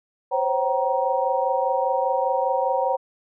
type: tone cluster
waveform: sine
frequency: 518 / 543 / 767 / 942 Hz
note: C5 / C#5 / G5 / A#5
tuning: -17 / -36 / -38 / +18 cents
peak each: -25 dBFS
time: 0.31-2.97 s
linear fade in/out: 20 ms
effects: none